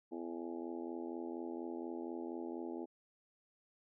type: harmonic tone with a mistuned harmonic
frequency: 84.2 Hz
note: E2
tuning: 37 cents sharp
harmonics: 3 / 4 / 5 / 6 / 7 / 8 / 9 / 10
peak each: -46 / -43 / -49 / -56 / -55 / -56 / -58 / -55 dBFS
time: 0.11-2.86 s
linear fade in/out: 20 ms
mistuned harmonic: 9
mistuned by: +66 cents
effects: none